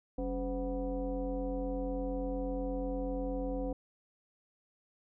sine tone with frequency modulation, 277.2 Hz, C#4, in tune, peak -32 dBFS, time 0.18-3.73 s, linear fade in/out 5 ms, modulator 233 Hz, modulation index 1.4, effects none

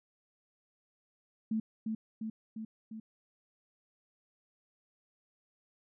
sine tone with echo, 220 Hz, A3, in tune, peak -29 dBFS, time 1.51-1.6 s, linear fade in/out 5 ms, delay 350 ms, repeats 4, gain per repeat -3 dB, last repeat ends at 3 s, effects none

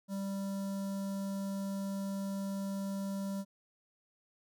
square tone with notch filter, 196.1 Hz, G3, 1 cent sharp, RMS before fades -37 dBFS, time 0.08-3.45 s, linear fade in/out 50 ms, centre 2300 Hz, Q 0.52, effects none

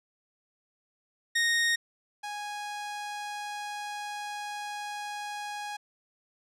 sawtooth tone pair in turn, 1859 / 828.1 Hz, A#6 / G#5, -5 / -5 cents, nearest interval octave + major second, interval 1400 cents, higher first, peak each -20 / -31 dBFS, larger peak first, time 1.35-1.76 / 2.23-5.77 s, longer second, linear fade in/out 10 ms, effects low-pass 9000 Hz 12 dB/octave

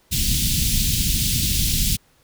pink band-stop noise, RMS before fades -20 dBFS, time 0.11-1.97 s, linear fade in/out 20 ms, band 210 to 3100 Hz, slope 24 dB/octave, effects pink hiss -59 dBFS RMS until 2.23 s

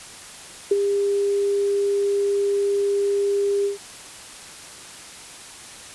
sine tone with ADSR envelope, 401.6 Hz, G4, 42 cents sharp, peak -12 dBFS, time 0.71-3.78 s, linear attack 6 ms, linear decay 28 ms, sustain -6 dB, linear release 130 ms, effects white hiss -40 dBFS RMS until 5.94 s + resampled to 24000 Hz

